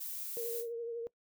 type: noise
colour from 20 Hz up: violet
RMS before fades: -41 dBFS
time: 0-0.6 s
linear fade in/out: 10 ms
type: tone with vibrato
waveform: sine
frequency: 466.2 Hz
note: A#4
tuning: in tune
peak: -36 dBFS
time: 0.37-1.07 s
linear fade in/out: 0 ms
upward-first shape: triangle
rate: 12 Hz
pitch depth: 38 cents each way
type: noise with exponential decay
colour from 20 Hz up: violet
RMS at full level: -39 dBFS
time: 0.59-0.73 s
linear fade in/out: 5 ms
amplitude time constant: 29 ms
effects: noise-tail reverb RT60 0.1 s tail -22 dB re dry